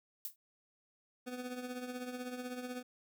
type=noise with exponential decay; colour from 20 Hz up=violet; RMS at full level=-36 dBFS; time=0.25-0.36 s; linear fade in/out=2 ms; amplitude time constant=23 ms
type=tone with tremolo; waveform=25% pulse; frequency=249.6 Hz; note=B3; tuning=19 cents sharp; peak=-34 dBFS; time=1.26-2.83 s; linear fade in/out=20 ms; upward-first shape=triangle; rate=16 Hz; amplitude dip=65%
effects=none